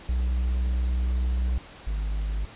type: tone pair in turn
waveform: triangle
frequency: 61.74 / 51.85 Hz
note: B1 / G#1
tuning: 0 / -2 cents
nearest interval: minor third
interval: 302 cents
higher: first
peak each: -20 / -23 dBFS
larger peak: first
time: 0.09-1.58 / 1.87-2.45 s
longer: first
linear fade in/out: 0 ms
effects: pink hiss -46 dBFS RMS until 2.55 s + resampled to 8000 Hz